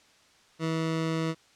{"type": "tone", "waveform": "20% pulse", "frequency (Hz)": 161.8, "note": "E3", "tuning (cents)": -32, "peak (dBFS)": -22, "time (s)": [0.59, 1.35], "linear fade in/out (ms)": 50, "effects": ["white hiss -60 dBFS RMS until 1.55 s", "low-pass 6000 Hz 12 dB/octave"]}